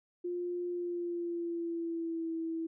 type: tone with pitch glide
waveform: sine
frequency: 352.7 to 327.2 Hz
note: F4 to E4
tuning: +17 to -13 cents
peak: -33 dBFS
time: 0.24-2.67 s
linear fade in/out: 10 ms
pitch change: -130 cents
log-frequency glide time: 0.69-2.33 s
effects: none